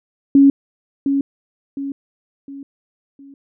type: tone with echo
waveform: sine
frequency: 277.2 Hz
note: C#4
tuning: in tune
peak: -6 dBFS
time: 0.35-0.5 s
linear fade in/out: 2 ms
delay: 710 ms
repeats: 4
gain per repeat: -8 dB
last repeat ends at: 3.34 s
effects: none